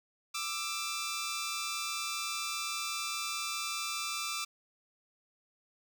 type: tone pair together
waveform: 10% pulse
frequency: 1183 / 1327.9 Hz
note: D6 / E6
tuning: +12 / +12 cents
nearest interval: major second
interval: 200 cents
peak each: -28 / -30 dBFS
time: 0.34-4.45 s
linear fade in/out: 10 ms
effects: none